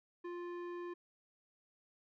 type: tone with low-pass filter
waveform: square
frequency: 350 Hz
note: F4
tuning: 4 cents sharp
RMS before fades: -44 dBFS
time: 0.24-0.94 s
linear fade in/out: 10 ms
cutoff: 1700 Hz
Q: 0.9
effects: none